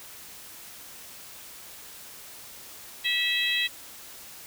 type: harmonic tone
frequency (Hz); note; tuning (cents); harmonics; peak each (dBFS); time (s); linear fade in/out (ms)
651; E5; -22; 3 / 4 / 5 / 6; -29 / -29 / -29 / -29; 3.04-3.68; 20
effects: white hiss -45 dBFS RMS until 4.46 s